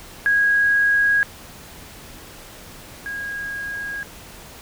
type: tone pair in turn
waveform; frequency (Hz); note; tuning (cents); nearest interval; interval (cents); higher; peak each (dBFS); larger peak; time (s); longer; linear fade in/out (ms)
sine; 1647 / 1637.8; G#6 / G#6; -15 / -25; unison; 10; first; -14 / -26; first; 0.26-1.23 / 3.06-4.03; neither; 0
effects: pink hiss -41 dBFS RMS until 4.61 s